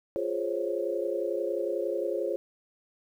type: chord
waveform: sine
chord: Db major seventh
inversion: first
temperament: equal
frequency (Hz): 349.2 / 415.3 / 523.3 / 554.4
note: F4 / Ab4 / C5 / Db5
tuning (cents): 0 / 0 / 0 / 0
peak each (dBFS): -33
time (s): 0.16-2.36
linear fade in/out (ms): 0
effects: 10-bit